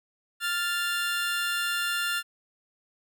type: tone pair together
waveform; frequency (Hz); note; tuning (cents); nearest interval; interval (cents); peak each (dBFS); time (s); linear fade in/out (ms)
25% pulse; 1396.9 / 1760; F6 / A6; 0 / 0; major third; 400; -24 / -28; 0.4-2.23; 50
effects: none